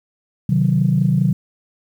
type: chord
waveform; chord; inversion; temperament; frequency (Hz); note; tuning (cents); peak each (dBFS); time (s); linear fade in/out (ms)
sine; C diminished; none; equal with one note detuned; 130.81 / 155.56 / 185.75; C3 / Eb3 / Gb3; 0 / 0 / +7; -17; 0.49-1.33; 5
effects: tanh soft clip ceiling -4 dBFS + 8-bit